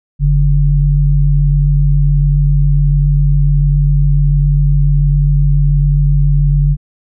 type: tone pair together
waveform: sine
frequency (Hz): 45.7 / 144.3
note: F#1 / D3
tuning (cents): -21 / -30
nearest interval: octave + minor sixth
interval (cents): 1991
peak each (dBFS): -10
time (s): 0.19-6.77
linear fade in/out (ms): 50
effects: none